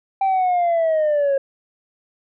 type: linear sweep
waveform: sine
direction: down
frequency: 784 to 542 Hz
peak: -13 dBFS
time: 0.21-1.38 s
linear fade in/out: 5 ms
effects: tanh soft clip ceiling -14 dBFS